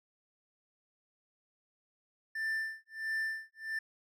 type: tone with tremolo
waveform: triangle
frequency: 1777 Hz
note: A6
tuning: 17 cents sharp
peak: -29 dBFS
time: 2.35-3.79 s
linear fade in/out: 5 ms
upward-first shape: sine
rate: 1.5 Hz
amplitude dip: 100%
effects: none